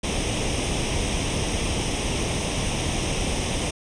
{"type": "noise with comb filter", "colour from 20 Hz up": "pink", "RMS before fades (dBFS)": -25, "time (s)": [0.03, 3.71], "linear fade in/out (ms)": 10, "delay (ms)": 0.34, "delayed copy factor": 0.65, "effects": ["resampled to 22050 Hz"]}